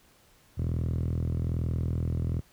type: tone with band-pass filter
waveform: 5% pulse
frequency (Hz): 41.18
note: E1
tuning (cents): -1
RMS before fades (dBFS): -29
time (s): 0.57-2.41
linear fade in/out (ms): 20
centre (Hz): 98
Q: 3.3
effects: pink hiss -61 dBFS RMS until 2.52 s